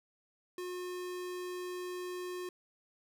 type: tone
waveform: square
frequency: 360 Hz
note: F#4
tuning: 47 cents flat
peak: -39 dBFS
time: 0.58-2.49 s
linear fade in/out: 2 ms
effects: none